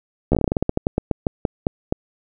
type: slowing click train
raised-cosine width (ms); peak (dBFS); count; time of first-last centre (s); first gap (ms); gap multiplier
2; -4; 20; 0.32-1.924; 13; 1.18
effects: none